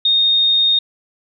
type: tone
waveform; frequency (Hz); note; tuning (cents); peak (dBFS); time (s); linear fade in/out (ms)
sine; 3694; A#7; -16; -11; 0.05-0.79; 5
effects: none